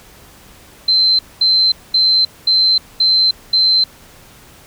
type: tone bursts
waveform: sine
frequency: 4095 Hz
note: C8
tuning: 38 cents flat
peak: -9 dBFS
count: 6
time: 0.88-3.84 s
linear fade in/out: 5 ms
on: 310 ms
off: 220 ms
effects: pink hiss -43 dBFS RMS until 4.66 s